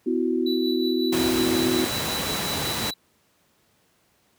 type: chord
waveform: sine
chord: B suspended fourth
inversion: none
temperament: equal with one note detuned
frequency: 252.6 / 329.6 / 370 Hz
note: B3 / E4 / F#4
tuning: +39 / 0 / 0 cents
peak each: -25 dBFS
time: 0.06-1.85 s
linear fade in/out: 10 ms
type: tone with tremolo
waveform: triangle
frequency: 3951 Hz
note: B7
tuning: in tune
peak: -27 dBFS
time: 0.46-2.94 s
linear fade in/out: 5 ms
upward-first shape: sine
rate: 5.5 Hz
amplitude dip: 50%
type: noise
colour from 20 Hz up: pink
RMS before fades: -27 dBFS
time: 1.12-2.91 s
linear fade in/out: 10 ms
effects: pink hiss -64 dBFS RMS until 4.38 s + high-pass 100 Hz 12 dB/octave